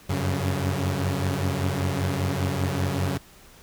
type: tone cluster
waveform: sawtooth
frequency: 90.5 / 95.6 / 138.8 Hz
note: F#2 / G2 / C#3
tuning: -38 / -43 / +3 cents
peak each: -24 dBFS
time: 0.09-3.18 s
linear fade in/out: 10 ms
effects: pink hiss -51 dBFS RMS until 3.62 s